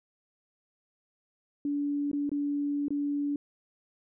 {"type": "tone with dropouts", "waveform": "sine", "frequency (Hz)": 287.7, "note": "D4", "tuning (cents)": -36, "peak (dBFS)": -27, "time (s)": [1.65, 3.36], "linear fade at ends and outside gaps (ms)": 2, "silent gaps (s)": [[2.115, 2.131], [2.294, 2.316], [2.883, 2.905]], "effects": []}